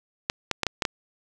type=clicks; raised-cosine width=0.2 ms; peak=-6 dBFS; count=6; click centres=0.299 / 0.513 / 0.633 / 0.667 / 0.822 / 0.852 s; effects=none